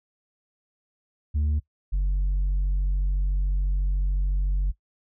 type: tone pair in turn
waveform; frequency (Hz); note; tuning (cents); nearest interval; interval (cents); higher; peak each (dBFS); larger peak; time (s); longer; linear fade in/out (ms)
sine; 74.7 / 46.95; D2 / F#1; +30 / +26; minor sixth; 804; first; -18 / -18; neither; 1.34-1.6 / 1.92-4.72; second; 20
effects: noise-tail reverb RT60 0.1 s tail -20 dB re dry + tanh soft clip ceiling -20 dBFS